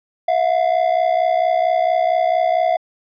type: ring-modulated tone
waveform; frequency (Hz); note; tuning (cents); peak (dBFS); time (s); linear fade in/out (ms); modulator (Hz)
triangle; 688; F5; -26; -9; 0.28-2.77; 5; 32.2
effects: resampled to 11025 Hz